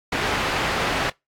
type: low-pass noise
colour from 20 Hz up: white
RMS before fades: -24 dBFS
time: 0.12-1.1 s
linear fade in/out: 5 ms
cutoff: 2100 Hz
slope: 12 dB/octave
effects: noise-tail reverb RT60 0.2 s tail -24 dB re dry + AAC 64 kbps